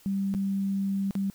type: tone with dropouts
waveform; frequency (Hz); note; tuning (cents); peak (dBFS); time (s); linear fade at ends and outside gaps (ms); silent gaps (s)
sine; 196; G3; 0; -25; 0.06-1.3; 0; 0.34-0.348 / 1.109-1.153
effects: white hiss -57 dBFS RMS until 1.34 s